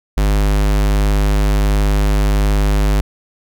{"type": "tone", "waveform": "square", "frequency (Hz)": 50.7, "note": "G#1", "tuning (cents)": -41, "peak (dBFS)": -12, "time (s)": [0.17, 3.01], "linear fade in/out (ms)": 5, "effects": []}